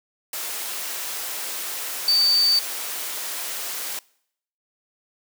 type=tone in noise; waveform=sine; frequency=4590 Hz; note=D8; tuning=40 cents flat; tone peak=-15 dBFS; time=2.08-2.59 s; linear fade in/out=2 ms; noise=white; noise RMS=-30 dBFS; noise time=0.33-3.99 s; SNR=+12 dB; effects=noise-tail reverb RT60 0.7 s tail -24 dB re dry + high-pass 400 Hz 12 dB/octave